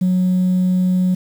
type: tone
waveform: sine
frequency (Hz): 183.3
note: F#3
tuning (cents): -16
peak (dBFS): -11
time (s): 0.01-1.15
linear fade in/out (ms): 10
effects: tanh soft clip ceiling -11 dBFS + 7-bit